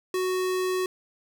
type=tone; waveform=square; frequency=370 Hz; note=F#4; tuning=in tune; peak=-25 dBFS; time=0.14-0.86 s; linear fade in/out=2 ms; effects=none